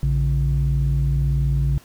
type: tone pair together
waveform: sine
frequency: 58.54 / 140 Hz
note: A#1 / C#3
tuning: +8 / +18 cents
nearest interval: octave + minor third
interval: 1510 cents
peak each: -18 dBFS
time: 0.03-1.78 s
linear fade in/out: 0 ms
effects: tanh soft clip ceiling -12 dBFS + pink hiss -50 dBFS RMS until 1.84 s